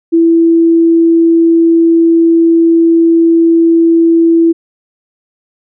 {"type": "tone", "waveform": "sine", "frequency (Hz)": 332, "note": "E4", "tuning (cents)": 12, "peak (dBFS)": -4, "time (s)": [0.12, 4.53], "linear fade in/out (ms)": 20, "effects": []}